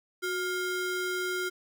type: ring-modulated tone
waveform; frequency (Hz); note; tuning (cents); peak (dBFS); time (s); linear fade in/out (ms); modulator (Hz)
square; 886; A5; +12; -27; 0.22-1.5; 20; 520
effects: none